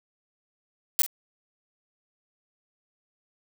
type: noise with echo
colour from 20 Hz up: blue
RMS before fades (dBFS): -20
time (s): 0.99-1.02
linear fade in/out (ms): 0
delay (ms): 43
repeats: 1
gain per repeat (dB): -15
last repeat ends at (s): 1.063
effects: none